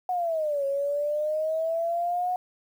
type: exponential two-way sweep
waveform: sine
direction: down then up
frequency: 740 to 549 to 733 Hz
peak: -24 dBFS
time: 0.09-2.36 s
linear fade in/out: 2 ms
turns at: 0.65 s
effects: 9-bit